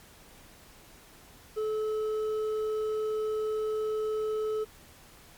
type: tone with hard clipping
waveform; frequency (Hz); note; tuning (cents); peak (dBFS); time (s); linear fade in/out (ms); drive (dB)
triangle; 432; A4; -32; -29; 1.56-4.65; 20; 8
effects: pink hiss -54 dBFS RMS until 5.37 s + MP3 96 kbps